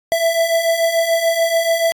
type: beating tone pair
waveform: square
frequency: 659.3 / 666.2 Hz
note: E5 / E5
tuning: 0 / +18 cents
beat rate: 6.9 Hz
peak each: -21 / -16 dBFS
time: 0.12-1.92 s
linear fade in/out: 0 ms
effects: AAC 64 kbps